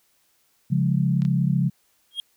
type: chord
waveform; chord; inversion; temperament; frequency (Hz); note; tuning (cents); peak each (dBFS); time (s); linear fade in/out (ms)
sine; Db major; none; equal with one note detuned; 138.59 / 174.61 / 206.9; Db3 / F3 / Ab3; 0 / 0 / -6; -21 / -22 / -27; 0.7-1.7; 20
type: clicks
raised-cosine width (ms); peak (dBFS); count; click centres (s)
0.2; -24; 2; 1.22 / 1.251
type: tone with exponential growth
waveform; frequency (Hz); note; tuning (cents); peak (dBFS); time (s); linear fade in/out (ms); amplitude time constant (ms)
triangle; 3252; G#7; -37; -20; 2.11-2.2; 1; 18
effects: white hiss -65 dBFS RMS until 2.36 s